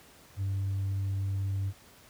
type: tone with tanh clipping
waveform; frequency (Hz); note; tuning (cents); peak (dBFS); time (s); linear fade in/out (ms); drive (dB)
triangle; 97.7; G2; -5; -28; 0.36-1.73; 50; 6
effects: pink hiss -56 dBFS RMS until 2.09 s + high-pass 60 Hz 12 dB/octave